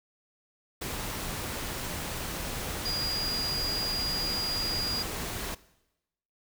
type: tone in noise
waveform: sine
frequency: 4850 Hz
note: D#8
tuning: 45 cents flat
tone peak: -29 dBFS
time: 2.85-5.03 s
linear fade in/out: 10 ms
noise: pink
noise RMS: -35 dBFS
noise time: 0.81-5.55 s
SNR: +3 dB
effects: noise-tail reverb RT60 0.9 s tail -19 dB re dry